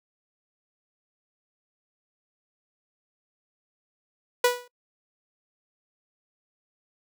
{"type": "tone with exponential decay", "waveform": "sawtooth", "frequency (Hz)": 490, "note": "B4", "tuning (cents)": -14, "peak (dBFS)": -11, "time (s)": [4.44, 4.68], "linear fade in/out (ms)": 5, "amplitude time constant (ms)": 52, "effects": ["noise-tail reverb RT60 0.1 s tail -24 dB re dry"]}